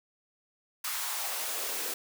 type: noise with high-pass filter sweep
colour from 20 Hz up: white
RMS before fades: -34 dBFS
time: 0.84-1.94 s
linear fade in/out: 5 ms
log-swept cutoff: 1200 to 320 Hz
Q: 1.8
effects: none